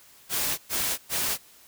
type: noise bursts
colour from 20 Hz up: white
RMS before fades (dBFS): -27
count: 3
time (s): 0.29-1.38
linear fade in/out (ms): 50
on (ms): 290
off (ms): 110
effects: white hiss -54 dBFS RMS until 1.67 s